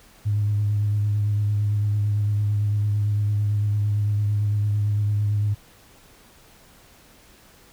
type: tone with vibrato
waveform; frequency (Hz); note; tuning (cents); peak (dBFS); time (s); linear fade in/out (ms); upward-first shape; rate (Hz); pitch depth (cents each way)
sine; 103.83; G#2; 0; -18; 0.25-5.55; 20; sine; 8.9; 22
effects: tanh soft clip ceiling -14 dBFS + pink hiss -52 dBFS RMS until 7.72 s